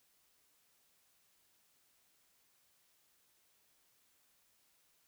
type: silence
effects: white hiss -73 dBFS RMS until 5.07 s